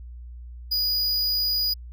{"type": "tone", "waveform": "square", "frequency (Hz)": 4919, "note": "D#8", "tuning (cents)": -21, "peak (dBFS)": -22, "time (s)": [0.71, 1.74], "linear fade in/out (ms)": 10, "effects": ["added 60 Hz sine -37 dBFS peak until 1.92 s"]}